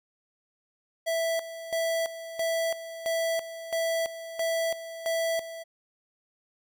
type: tone with tremolo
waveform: square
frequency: 659.3 Hz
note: E5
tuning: in tune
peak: -26 dBFS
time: 1.06-5.64 s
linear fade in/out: 20 ms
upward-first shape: square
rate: 1.5 Hz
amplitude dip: 75%
effects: none